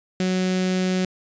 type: tone with notch filter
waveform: sawtooth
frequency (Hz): 185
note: F#3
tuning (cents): 0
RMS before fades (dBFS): -22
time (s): 0.2-1.05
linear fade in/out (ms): 2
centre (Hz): 1000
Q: 1
effects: resampled to 16000 Hz